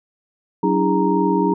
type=tone cluster; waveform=sine; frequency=186.7 / 285.5 / 328.2 / 408 / 932 Hz; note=F#3 / D4 / E4 / G#4 / A#5; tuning=+16 / -49 / -8 / -31 / -1 cents; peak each=-21 dBFS; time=0.63-1.54 s; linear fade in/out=5 ms; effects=none